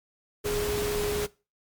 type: tone in noise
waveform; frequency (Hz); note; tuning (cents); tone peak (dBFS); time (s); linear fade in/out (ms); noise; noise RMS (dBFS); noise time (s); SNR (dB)
sine; 415.3; G#4; 0; -27; 0.44-1.27; 20; pink; -32; 0.44-1.27; +2
effects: noise-tail reverb RT60 0.3 s tail -21 dB re dry + MP3 96 kbps